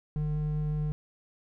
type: tone pair together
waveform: triangle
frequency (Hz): 47.53 / 150.9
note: F#1 / D3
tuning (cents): +47 / +47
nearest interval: octave + minor sixth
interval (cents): 2000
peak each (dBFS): -33 / -26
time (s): 0.16-0.92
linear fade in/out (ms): 0
effects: none